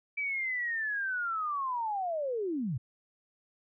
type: linear sweep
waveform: sine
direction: down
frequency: 2318 to 107.1 Hz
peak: -30 dBFS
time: 0.17-2.78 s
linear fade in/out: 10 ms
effects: none